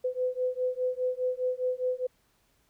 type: beating tone pair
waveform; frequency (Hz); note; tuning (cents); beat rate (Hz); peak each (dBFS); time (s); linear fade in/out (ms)
sine; 503 / 507.9; B4 / B4; +32 / +48; 4.9; -30; 0.04-2.07; 10
effects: pink hiss -69 dBFS RMS until 2.69 s